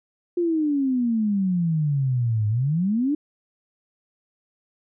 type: exponential two-way sweep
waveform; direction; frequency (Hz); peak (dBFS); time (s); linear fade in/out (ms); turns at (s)
sine; down then up; 355.4 to 103.7 to 307.4; -19; 0.37-3.15; 5; 2.48
effects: none